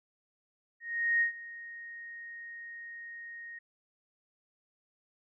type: tone with ADSR envelope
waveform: sine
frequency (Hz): 1864.7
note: A#6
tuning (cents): 0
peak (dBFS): -23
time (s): 0.8-3.59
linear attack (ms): 410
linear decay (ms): 110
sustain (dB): -19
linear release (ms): 8
effects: none